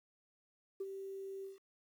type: tone with ADSR envelope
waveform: sine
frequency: 388.6 Hz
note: G4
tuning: 15 cents flat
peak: -35 dBFS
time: 0.8-1.59 s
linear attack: 8 ms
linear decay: 40 ms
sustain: -7 dB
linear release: 150 ms
effects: tanh soft clip ceiling -33 dBFS + 11-bit